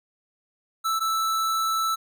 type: tone pair in turn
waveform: square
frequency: 1318.5 / 1318.5 Hz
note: E6 / E6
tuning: 0 / 0 cents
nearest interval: unison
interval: 0 cents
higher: neither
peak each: -23 dBFS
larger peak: neither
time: 0.84-1 / 1-1.96 s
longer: second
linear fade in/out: 20 ms
effects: none